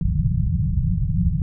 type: low-pass noise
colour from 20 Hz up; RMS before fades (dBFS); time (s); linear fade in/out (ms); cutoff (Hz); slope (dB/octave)
white; -20; 0.01-1.42; 2; 180; 96
effects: none